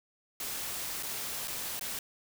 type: noise with dropouts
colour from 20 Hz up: white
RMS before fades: -37 dBFS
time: 0.4-1.99 s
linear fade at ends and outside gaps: 2 ms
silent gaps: 1.027-1.031 / 1.475-1.48 / 1.795-1.81 s
effects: none